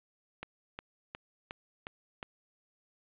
click train, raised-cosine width 0.3 ms, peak -23 dBFS, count 6, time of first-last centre 0.43-2.229 s, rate 2.78 Hz, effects resampled to 8000 Hz + 9-bit

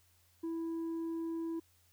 sine tone with tanh clipping, 329.6 Hz, E4, in tune, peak -36 dBFS, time 0.43-1.6 s, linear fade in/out 10 ms, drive 3 dB, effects added 87 Hz sine -70 dBFS peak until 1.92 s + white hiss -70 dBFS RMS until 1.92 s

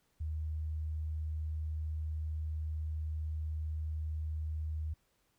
sine tone, 77.78 Hz, D#2, in tune, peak -34 dBFS, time 0.2-4.94 s, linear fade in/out 10 ms, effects pink hiss -75 dBFS RMS until 5.38 s

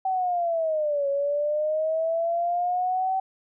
sine linear two-way sweep, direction down then up, 767 to 554.4 to 767 Hz, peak -22 dBFS, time 0.05-3.2 s, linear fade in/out 5 ms, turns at 1.08 s, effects none

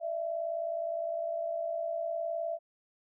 sine tone pair together, 610 / 669.6 Hz, D#5 / E5, -34 / +27 cents, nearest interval major second, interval 161 cents, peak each -38 / -32 dBFS, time 0-2.59 s, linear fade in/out 50 ms, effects none

